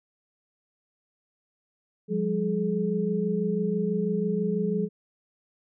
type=tone cluster; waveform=sine; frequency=176.2 / 202.3 / 425.2 Hz; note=F3 / G#3 / G#4; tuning=+16 / -45 / +41 cents; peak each=-28 dBFS; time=2.08-4.89 s; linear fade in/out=50 ms; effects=none